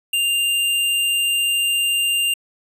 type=tone with sample-and-hold; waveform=sine; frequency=2794 Hz; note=F7; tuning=in tune; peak=-16 dBFS; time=0.13-2.34 s; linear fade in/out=5 ms; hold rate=11025 Hz; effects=resampled to 32000 Hz